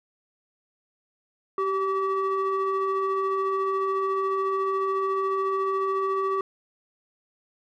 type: ring-modulated tone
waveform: triangle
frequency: 381 Hz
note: G4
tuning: 49 cents flat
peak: -18 dBFS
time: 1.58-6.41 s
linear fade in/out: 2 ms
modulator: 769 Hz
effects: none